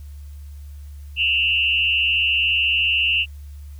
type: tone with frequency modulation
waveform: sine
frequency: 2769 Hz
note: F7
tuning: 15 cents flat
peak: -16 dBFS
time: 1.16-3.26 s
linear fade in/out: 50 ms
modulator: 124 Hz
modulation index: 1.2
effects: added 72 Hz sine -34 dBFS peak until 3.79 s + white hiss -57 dBFS RMS until 3.79 s